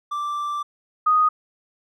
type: tone pair in turn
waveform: triangle / sine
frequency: 1174 / 1243.5 Hz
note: D6 / D#6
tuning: -1 / -1 cents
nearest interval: minor second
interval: 100 cents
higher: second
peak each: -22 / -14 dBFS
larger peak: second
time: 0.11-0.63 / 1.06-1.29 s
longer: first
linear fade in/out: 10 ms
effects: none